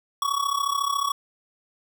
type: tone with amplitude modulation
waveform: square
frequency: 1123 Hz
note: C#6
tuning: 22 cents sharp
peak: -20 dBFS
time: 0.22-1.12 s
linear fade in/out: 2 ms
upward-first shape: sine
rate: 34 Hz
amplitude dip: 80%
effects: none